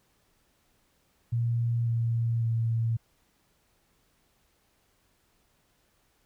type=tone with pitch steps; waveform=sine; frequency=117.5 / 115.95 / 114.42 Hz; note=A#2 / A#2 / A#2; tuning=+14 / -9 / -32 cents; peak=-24 dBFS; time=1.32-2.97 s; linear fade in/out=10 ms; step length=550 ms; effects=pink hiss -69 dBFS RMS until 6.25 s